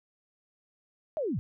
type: linear sweep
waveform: sine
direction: down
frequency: 659.3 to 85.9 Hz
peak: -28 dBFS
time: 1.17-1.39 s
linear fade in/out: 0 ms
effects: none